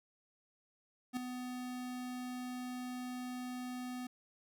square tone with ADSR envelope, 250 Hz, B3, 21 cents sharp, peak -33 dBFS, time 1.13-4.07 s, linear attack 39 ms, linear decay 3 ms, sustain -8 dB, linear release 5 ms, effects none

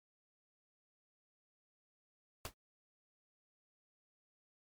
pink noise with exponential decay, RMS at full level -37 dBFS, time 2.45-2.54 s, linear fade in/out 2 ms, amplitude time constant 18 ms, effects MP3 96 kbps

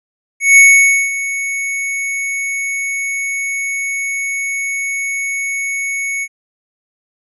square tone with ADSR envelope, 2217 Hz, C#7, in tune, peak -3 dBFS, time 0.4-6.28 s, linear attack 170 ms, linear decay 530 ms, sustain -15 dB, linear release 53 ms, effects resampled to 32000 Hz

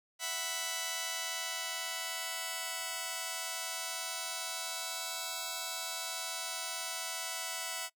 5% pulse chord, E suspended second, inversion none, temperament just, 659.3 / 741.7 / 988.9 Hz, E5 / F#5 / B5, 0 / +4 / +2 cents, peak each -29 dBFS, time 0.19-7.9 s, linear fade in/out 50 ms, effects noise-tail reverb RT60 0.1 s tail -23 dB re dry

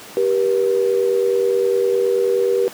sine tone pair together, 390.9 / 480.5 Hz, G4 / B4, -5 / -48 cents, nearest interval major third, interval 357 cents, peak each -17 dBFS, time 0.17-2.68 s, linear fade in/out 0 ms, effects pink hiss -37 dBFS RMS until 2.73 s + high-pass 200 Hz 12 dB/octave

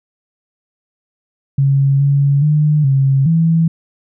sine tone with pitch steps, 137.9 / 140.7 / 150.8 / 135.9 / 164.1 Hz, C#3 / C#3 / D3 / C#3 / E3, -9 / +26 / +46 / -34 / -8 cents, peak -9 dBFS, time 1.58-3.68 s, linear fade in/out 5 ms, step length 420 ms, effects none

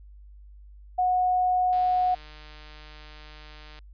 sine tone, 731 Hz, F#5, 21 cents flat, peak -20 dBFS, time 0.98-2.15 s, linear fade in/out 10 ms
click train, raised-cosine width 0.2 ms, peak -30 dBFS, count 314, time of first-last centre 1.73-3.789 s, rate 152 Hz
effects added 50 Hz sine -45 dBFS peak until 3.93 s + resampled to 11025 Hz

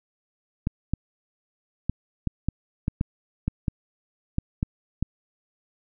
clicks, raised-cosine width 5 ms, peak -11 dBFS, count 12, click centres 0.671 / 0.936 / 1.896 / 2.273 / 2.486 / 2.881 / 3.011 / 3.48 / 3.682 / 4.384 / 4.629 / 5.026 s, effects none

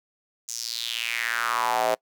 square tone with high-pass filter sweep, 58.27 Hz, A#1, in tune, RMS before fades -27 dBFS, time 0.48-1.95 s, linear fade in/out 10 ms, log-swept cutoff 6600 to 580 Hz, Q 4.3, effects noise-tail reverb RT60 0.1 s tail -24 dB re dry

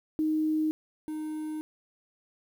sine / triangle tone pair in turn, 311.1 / 309.1 Hz, D#4 / D#4, 0 / -11 cents, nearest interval unison, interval 11 cents, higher first, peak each -24 / -30 dBFS, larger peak first, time 0.19-0.71 / 1.08-1.61 s, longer second, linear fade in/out 0 ms, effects 9-bit

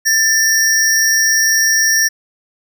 square tone pair together, 1783 / 5661 Hz, A6 / F8, +22 / +23 cents, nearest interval octave + minor sixth, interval 2001 cents, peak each -14 dBFS, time 0.05-2.09 s, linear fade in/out 20 ms, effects none

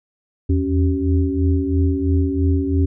sine tone cluster, 82 / 85 / 277.1 / 383.2 Hz, E2 / F2 / C#4 / G4, -9 / -46 / -1 / -39 cents, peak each -19 / -20 / -20 / -26 dBFS, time 0.49-2.86 s, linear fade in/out 10 ms, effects none

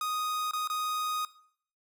45% pulse tone with dropouts, 1244.5 Hz, D#6, in tune, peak -30 dBFS, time 0.01-1.25 s, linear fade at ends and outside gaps 2 ms, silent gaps 0.511-0.534 / 0.675-0.699 s, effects noise-tail reverb RT60 0.6 s tail -18 dB re dry

